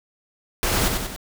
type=noise with echo; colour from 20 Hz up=pink; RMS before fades=-22 dBFS; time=0.63-0.88 s; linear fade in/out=0 ms; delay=94 ms; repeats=3; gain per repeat=-4 dB; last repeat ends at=1.162 s; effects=none